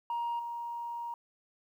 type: tone with level steps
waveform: sine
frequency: 942 Hz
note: A#5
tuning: 18 cents sharp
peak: -29 / -35 dBFS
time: 0.1-1.14 s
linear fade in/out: 2 ms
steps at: 0.39 s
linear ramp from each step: 5 ms
effects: tanh soft clip ceiling -29 dBFS + 11-bit